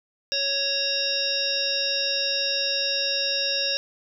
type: harmonic tone with a mistuned harmonic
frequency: 554 Hz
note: C#5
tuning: 1 cent flat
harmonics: 1 / 3 / 5 / 7 / 9 / 10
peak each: -32 / -35 / -30 / -29 / -32 / -26 dBFS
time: 0.32-3.77 s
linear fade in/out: 0 ms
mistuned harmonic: 7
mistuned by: -49 cents
effects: none